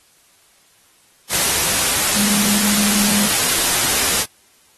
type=tone in noise; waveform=sine; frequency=206.1 Hz; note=G#3; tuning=13 cents flat; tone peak=-19 dBFS; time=2.14-3.29 s; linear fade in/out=50 ms; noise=white; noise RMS=-17 dBFS; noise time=1.29-4.26 s; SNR=-5 dB; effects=white hiss -54 dBFS RMS until 4.77 s + AAC 32 kbps